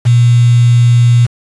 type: tone with quantisation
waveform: sine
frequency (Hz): 120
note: B2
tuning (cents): -49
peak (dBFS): -4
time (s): 0.05-1.27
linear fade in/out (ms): 20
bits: 4
effects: resampled to 22050 Hz